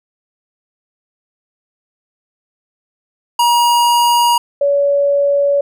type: tone pair in turn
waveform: square / sine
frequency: 953 / 566.7 Hz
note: A#5 / C#5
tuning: +38 / +38 cents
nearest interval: major sixth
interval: 900 cents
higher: first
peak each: -10 dBFS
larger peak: neither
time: 3.39-4.38 / 4.61-5.61 s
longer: second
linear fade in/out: 5 ms
effects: none